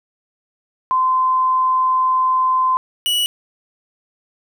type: tone pair in turn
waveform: sine / 45% pulse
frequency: 1032 / 2936 Hz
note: C6 / F#7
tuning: -24 / -14 cents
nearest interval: octave + tritone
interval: 1810 cents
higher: second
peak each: -13 / -15 dBFS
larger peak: first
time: 0.91-2.77 / 3.06-3.26 s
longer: first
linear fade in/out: 0 ms
effects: none